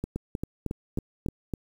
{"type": "two click trains", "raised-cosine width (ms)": 3, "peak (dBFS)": [-17, -17], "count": [5, 6], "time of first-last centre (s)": [[0.04, 1.286], [0.16, 1.537]], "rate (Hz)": [3.21, 3.63], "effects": ["8-bit"]}